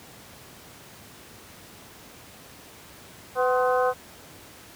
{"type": "harmonic tone with a mistuned harmonic", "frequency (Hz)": 251.7, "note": "B3", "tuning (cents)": 33, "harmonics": [2, 3, 4, 5, 6], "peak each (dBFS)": [-22, -26, -28, -30, -32], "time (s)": [3.35, 3.94], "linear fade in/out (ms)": 50, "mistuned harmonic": 4, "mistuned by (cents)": 69, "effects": ["pink hiss -47 dBFS RMS until 4.75 s", "high-pass 80 Hz 12 dB/octave"]}